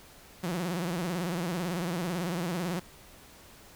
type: tone with vibrato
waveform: sawtooth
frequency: 174.61 Hz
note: F3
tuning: in tune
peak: -26 dBFS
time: 0.43-2.8 s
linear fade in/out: 10 ms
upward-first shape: sine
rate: 18 Hz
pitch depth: 130 cents each way
effects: pink hiss -53 dBFS RMS until 3.75 s